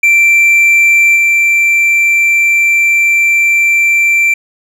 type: tone with level steps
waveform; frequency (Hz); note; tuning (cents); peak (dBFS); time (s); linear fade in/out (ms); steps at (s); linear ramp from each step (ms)
triangle; 2349; D7; 0; -3 / -5; 0.03-4.34; 5; 1.15; 20
effects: none